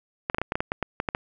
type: clicks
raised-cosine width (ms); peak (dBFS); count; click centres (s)
0.5; -10; 12; 0.299 / 0.346 / 0.384 / 0.416 / 0.521 / 0.555 / 0.605 / 0.719 / 0.827 / 1.001 / 1.088 / 1.149
effects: none